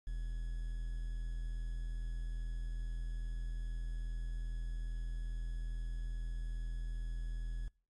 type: tone with quantisation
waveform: triangle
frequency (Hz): 41.2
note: E1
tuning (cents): 0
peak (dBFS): -34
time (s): 0.07-7.68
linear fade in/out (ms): 0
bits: 10
effects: noise-tail reverb RT60 0.4 s tail -25 dB re dry + MP3 48 kbps